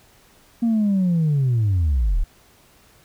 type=linear sweep; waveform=sine; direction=down; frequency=236.4 to 30.87 Hz; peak=-14 dBFS; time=0.62-2.24 s; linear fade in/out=10 ms; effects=tanh soft clip ceiling -14 dBFS + pink hiss -54 dBFS RMS until 3.04 s